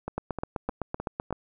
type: two click trains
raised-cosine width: 1 ms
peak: -18 / -15 dBFS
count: 5 / 10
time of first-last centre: 0.08-1.307 / 0.18-1.326 s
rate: 3.26 / 7.85 Hz
effects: none